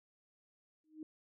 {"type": "tone with exponential growth", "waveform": "sine", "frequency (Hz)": 311.1, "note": "D#4", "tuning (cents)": 0, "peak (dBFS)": -40, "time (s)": [0.84, 1.03], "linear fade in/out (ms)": 2, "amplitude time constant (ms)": 41, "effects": []}